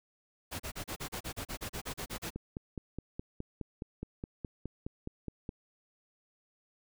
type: noise bursts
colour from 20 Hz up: pink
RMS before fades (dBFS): -39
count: 15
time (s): 0.51-2.305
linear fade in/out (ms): 20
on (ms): 87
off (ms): 35
type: click train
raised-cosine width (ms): 3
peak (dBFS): -25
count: 16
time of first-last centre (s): 2.36-5.492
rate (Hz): 4.79
effects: none